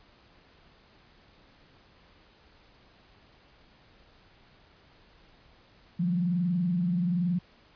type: tone with frequency modulation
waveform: sine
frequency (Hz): 176.2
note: F3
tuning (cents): +16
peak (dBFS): -24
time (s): 5.99-7.39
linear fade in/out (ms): 10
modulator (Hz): 21.1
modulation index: 0.51
effects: pink hiss -59 dBFS RMS until 7.75 s + resampled to 11025 Hz